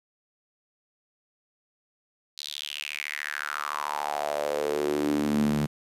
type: tone with high-pass filter sweep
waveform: sawtooth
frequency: 73.8 Hz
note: D2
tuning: 9 cents sharp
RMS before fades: -29 dBFS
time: 2.37-5.67 s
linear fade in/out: 20 ms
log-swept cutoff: 4200 to 170 Hz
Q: 5.4
effects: resampled to 32000 Hz + 9-bit